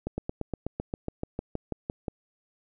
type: slowing click train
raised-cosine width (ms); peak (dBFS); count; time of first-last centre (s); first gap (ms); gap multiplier
2; -17; 15; 0.07-2.082; 110; 1.04
effects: none